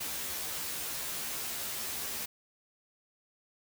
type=noise with comb filter; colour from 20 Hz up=white; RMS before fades=-37 dBFS; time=0-2.26 s; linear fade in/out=10 ms; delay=13 ms; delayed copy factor=+0.8; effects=none